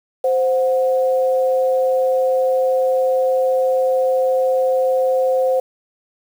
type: tone pair together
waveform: sine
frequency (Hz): 521 / 730.9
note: C5 / F#5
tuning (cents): -7 / -21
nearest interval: tritone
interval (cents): 586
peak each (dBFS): -14 / -23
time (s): 0.24-5.6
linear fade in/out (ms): 5
effects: 7-bit